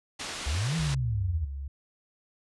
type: low-pass noise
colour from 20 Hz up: white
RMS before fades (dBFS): -37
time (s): 0.19-0.95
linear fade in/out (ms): 10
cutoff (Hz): 5400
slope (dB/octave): 12
type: exponential two-way sweep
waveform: sine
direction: up then down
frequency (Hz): 62.7 to 167.9 to 74.8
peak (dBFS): -26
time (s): 0.46-1.45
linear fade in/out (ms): 10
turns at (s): 0.76
type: tone with pitch glide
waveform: sine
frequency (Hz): 65.41 to 69.26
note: C2 to C#2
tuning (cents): 0 to -1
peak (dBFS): -33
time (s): 0.79-1.68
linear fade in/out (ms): 5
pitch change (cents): +99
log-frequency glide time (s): 0.92-1.25
effects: resampled to 24000 Hz